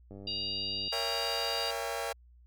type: click train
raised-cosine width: 2 ms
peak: -34 dBFS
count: 77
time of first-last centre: 0.11-0.878 s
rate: 98.9 Hz
type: harmonic tone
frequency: 946 Hz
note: A#5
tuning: 25 cents sharp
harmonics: 3 / 4 / 5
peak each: -38 / -40 / -35 dBFS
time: 0.27-1.71 s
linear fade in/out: 5 ms
type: chord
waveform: sawtooth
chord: A# diminished seventh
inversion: none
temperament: just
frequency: 466.2 / 559.4 / 671.3 / 805.5 Hz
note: A#4 / C#5 / E5 / G5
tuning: 0 / +16 / +31 / +47 cents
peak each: -35 dBFS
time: 0.92-2.13 s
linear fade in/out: 10 ms
effects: added 60 Hz sine -55 dBFS peak until 2.46 s